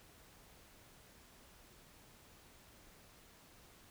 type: silence
effects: pink hiss -62 dBFS RMS until 3.9 s